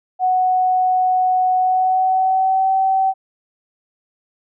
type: tone with pitch glide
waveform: sine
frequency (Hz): 740 to 766.5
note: F#5 to G5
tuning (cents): 0 to -39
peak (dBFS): -13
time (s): 0.19-3.14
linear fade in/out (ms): 50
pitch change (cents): +61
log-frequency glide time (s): 1.58-2.71
effects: none